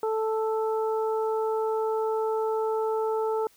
harmonic tone, 440 Hz, A4, in tune, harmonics 1 / 2 / 3, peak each -25 / -31 / -37 dBFS, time 0.03-3.47 s, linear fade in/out 2 ms, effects white hiss -60 dBFS RMS until 3.56 s

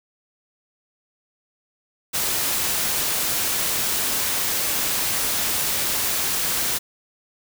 white noise, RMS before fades -23 dBFS, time 2.13-6.79 s, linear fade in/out 20 ms, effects none

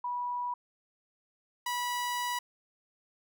sine / sawtooth tone pair in turn, 977 / 977 Hz, B5 / B5, -19 / -19 cents, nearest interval unison, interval 0 cents, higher neither, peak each -31 / -27 dBFS, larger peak second, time 0.04-0.54 / 1.66-2.39 s, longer second, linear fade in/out 5 ms, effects none

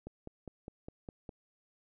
click train, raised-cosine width 2 ms, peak -30 dBFS, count 7, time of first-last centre 0.07-1.292 s, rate 4.91 Hz, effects none

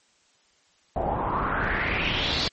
pink noise with low-pass filter sweep, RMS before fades -26 dBFS, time 0.96-2.48 s, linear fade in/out 2 ms, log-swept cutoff 670 to 4600 Hz, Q 4.6, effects white hiss -63 dBFS RMS until 2.52 s + MP3 32 kbps

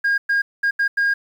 sine tone bursts at uneven times, 1624 Hz, G#6, 39 cents flat, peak -13 dBFS, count 5, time 0.04-0.18 / 0.29-0.42 / 0.63-0.71 / 0.79-0.88 / 0.97-1.14 s, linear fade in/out 10 ms, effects tanh soft clip ceiling -14 dBFS + 8-bit

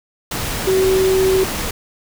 sine tone in noise, 378.9 Hz, F#4, 41 cents sharp, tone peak -12 dBFS, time 0.67-1.44 s, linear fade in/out 5 ms, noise pink, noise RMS -23 dBFS, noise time 0.31-1.71 s, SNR +8 dB, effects none

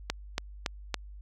click train, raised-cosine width 0.2 ms, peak -11 dBFS, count 4, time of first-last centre 0.1-0.943 s, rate 3.56 Hz, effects added 50 Hz sine -43 dBFS peak until 1.21 s

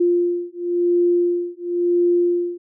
sine beating tone pair, 349.2 / 350.16 Hz, F4 / F4, 0 / +5 cents, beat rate 0.96 Hz, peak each -19 dBFS, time 0-2.58 s, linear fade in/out 10 ms, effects none

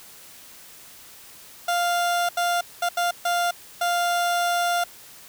30% pulse tone bursts at uneven times, 698.5 Hz, F5, in tune, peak -18 dBFS, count 6, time 1.68-2.29 / 2.37-2.61 / 2.82-2.89 / 2.97-3.11 / 3.25-3.51 / 3.81-4.84 s, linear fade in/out 5 ms, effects white hiss -46 dBFS RMS until 5.28 s

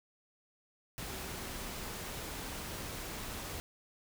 sine tone in noise, 380.5 Hz, F#4, 48 cents sharp, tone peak -52 dBFS, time 1.1-1.46 s, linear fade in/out 0 ms, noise pink, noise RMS -42 dBFS, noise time 0.98-3.6 s, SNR -13 dB, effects none

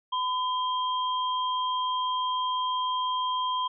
sine tone pair together, 1010 / 3203 Hz, B5 / G7, +39 / +37 cents, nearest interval octave + minor sixth, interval 1998 cents, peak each -26 / -33 dBFS, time 0.12-3.68 s, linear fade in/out 10 ms, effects none

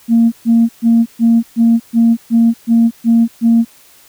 sine tone bursts, 230.6 Hz, A#3, 19 cents flat, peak -5 dBFS, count 10, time 0.08-3.65 s, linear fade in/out 50 ms, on 240 ms, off 130 ms, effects tanh soft clip ceiling -2 dBFS + white hiss -45 dBFS RMS until 4.08 s

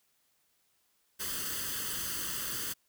white noise with comb filter, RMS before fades -36 dBFS, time 1.19-2.74 s, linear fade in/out 20 ms, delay 0.64 ms, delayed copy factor +0.75, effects white hiss -73 dBFS RMS until 2.88 s

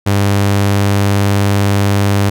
sawtooth tone with vibrato, 100 Hz, G2, 35 cents sharp, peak -6 dBFS, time 0.06-2.3 s, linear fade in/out 10 ms, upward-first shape square, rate 20 Hz, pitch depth 27 cents each way, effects none

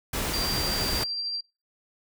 pink noise, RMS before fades -29 dBFS, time 0.13-1.04 s, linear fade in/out 5 ms
sine tone with tremolo, 4722 Hz, D8, 9 cents sharp, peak -27 dBFS, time 0.33-1.41 s, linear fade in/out 10 ms, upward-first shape triangle, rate 13 Hz, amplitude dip 30%
effects noise-tail reverb RT60 0.3 s tail -26 dB re dry

